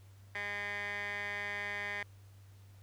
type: tone with band-pass filter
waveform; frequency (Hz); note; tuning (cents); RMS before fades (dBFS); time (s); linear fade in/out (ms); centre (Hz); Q
15% pulse; 204.1; G#3; -30; -39; 0.35-2.03; 2; 1900; 3.6
effects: added 98 Hz sine -54 dBFS peak until 2.82 s + pink hiss -67 dBFS RMS until 2.82 s